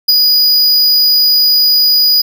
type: tone with ADSR envelope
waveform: square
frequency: 4925 Hz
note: D#8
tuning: 19 cents flat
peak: -4 dBFS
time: 0.08-2.22 s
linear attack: 10 ms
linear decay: 24 ms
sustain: -3 dB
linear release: 10 ms
effects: none